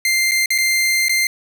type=tone with dropouts; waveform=sawtooth; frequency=2093 Hz; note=C7; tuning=in tune; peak=-11 dBFS; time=0.05-1.27 s; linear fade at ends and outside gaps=2 ms; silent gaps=0.312-0.317 / 0.459-0.504 / 0.58-0.584 / 1.084-1.094 s; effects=none